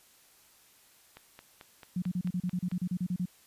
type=click train; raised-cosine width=0.3 ms; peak=-31 dBFS; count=8; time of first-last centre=1.17-2.715 s; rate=4.53 Hz
type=tone bursts; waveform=sine; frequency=179.8 Hz; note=F#3; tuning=49 cents flat; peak=-28 dBFS; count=14; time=1.96-3.256 s; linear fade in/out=5 ms; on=61 ms; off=34 ms
effects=white hiss -61 dBFS RMS until 3.46 s + resampled to 32000 Hz

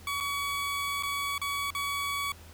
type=tone with dropouts; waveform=20% pulse; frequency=1131 Hz; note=C#6; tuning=34 cents sharp; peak=-25 dBFS; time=0.07-2.32 s; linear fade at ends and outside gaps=2 ms; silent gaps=0.203-0.207 / 1.026-1.033 / 1.38-1.415 / 1.705-1.749 s; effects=added 82 Hz sine -50 dBFS peak until 2.53 s + pink hiss -53 dBFS RMS until 2.53 s

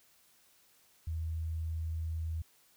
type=tone; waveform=sine; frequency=80.7 Hz; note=E2; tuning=36 cents flat; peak=-33 dBFS; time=1.07-2.42 s; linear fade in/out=5 ms; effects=white hiss -66 dBFS RMS until 2.76 s

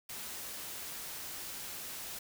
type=noise; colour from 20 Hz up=white; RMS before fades=-43 dBFS; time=0.09-2.19 s; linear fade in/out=5 ms; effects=none

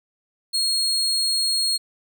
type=tone; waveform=35% pulse; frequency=4280 Hz; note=C8; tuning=38 cents sharp; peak=-18 dBFS; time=0.53-1.78 s; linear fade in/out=20 ms; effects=none

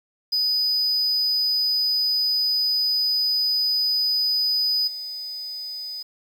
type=tone with level steps; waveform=triangle; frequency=4980 Hz; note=D#8; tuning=1 cent sharp; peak=-18 / -29 dBFS; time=0.32-6.03 s; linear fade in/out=10 ms; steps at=4.87 s; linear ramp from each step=10 ms; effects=8-bit

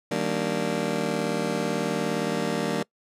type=chord; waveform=20% pulse; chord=Eb major seventh; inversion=none; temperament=just; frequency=155.56 / 194.45 / 233.3 / 291.7 Hz; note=Eb3 / G3 / Bb3 / D4; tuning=0 / -14 / +2 / -12 cents; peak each=-27 / -25 / -25 / -27 dBFS; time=0.11-2.83 s; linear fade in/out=5 ms; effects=noise-tail reverb RT60 0.1 s tail -23 dB re dry + low-pass 10000 Hz 12 dB/octave

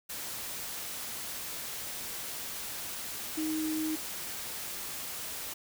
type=tone in noise; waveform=sine; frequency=312.9 Hz; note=D#4; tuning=10 cents sharp; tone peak=-30 dBFS; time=3.37-3.96 s; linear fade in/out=10 ms; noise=white; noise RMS=-39 dBFS; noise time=0.09-5.54 s; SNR=+6 dB; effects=none

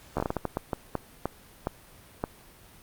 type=slowing click train; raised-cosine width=1 ms; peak=-13 dBFS; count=14; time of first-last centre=0.17-2.239 s; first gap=13 ms; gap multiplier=1.37; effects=pink hiss -53 dBFS RMS until 2.82 s + Opus 48 kbps

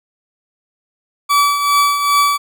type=tone with tremolo; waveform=40% pulse; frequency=1149 Hz; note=D6; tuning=38 cents flat; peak=-8 dBFS; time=1.29-2.38 s; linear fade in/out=20 ms; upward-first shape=triangle; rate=2.5 Hz; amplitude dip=60%; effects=none

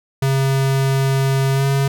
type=tone with pitch glide; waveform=square; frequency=135.2 to 137.56 Hz; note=C#3 to C#3; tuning=-43 to -13 cents; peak=-15 dBFS; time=0.22-1.88 s; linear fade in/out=5 ms; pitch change=+30 cents; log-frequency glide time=1.53-1.65 s; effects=none

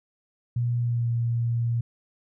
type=tone with pitch glide; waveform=sine; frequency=120.1 to 117.56 Hz; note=B2 to A#2; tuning=-48 to +15 cents; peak=-22 dBFS; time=0.56-1.81 s; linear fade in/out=5 ms; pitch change=-37 cents; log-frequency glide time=0.79-1.09 s; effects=none

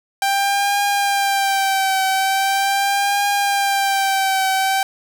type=tone with vibrato; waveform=sawtooth; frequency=787 Hz; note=G5; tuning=7 cents sharp; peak=-12 dBFS; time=0.22-4.83 s; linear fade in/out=2 ms; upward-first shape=triangle; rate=0.41 Hz; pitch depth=50 cents each way; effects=7-bit

